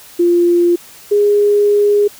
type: tone pair in turn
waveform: sine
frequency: 347.3 / 411.7 Hz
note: F4 / G#4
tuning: -10 / -15 cents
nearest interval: minor third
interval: 295 cents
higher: second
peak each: -8 dBFS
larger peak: neither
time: 0.19-0.76 / 1.11-2.08 s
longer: second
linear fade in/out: 10 ms
effects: white hiss -39 dBFS RMS until 2.19 s